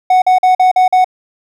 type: tone bursts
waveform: triangle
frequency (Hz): 740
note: F#5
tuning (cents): 0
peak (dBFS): -4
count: 6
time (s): 0.1-1.045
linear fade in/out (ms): 5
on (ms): 120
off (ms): 45
effects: none